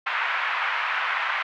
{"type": "band-pass noise", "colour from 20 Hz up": "pink", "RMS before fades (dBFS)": -26, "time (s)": [0.06, 1.43], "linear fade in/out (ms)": 10, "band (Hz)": [1000, 2500], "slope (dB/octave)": 24, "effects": []}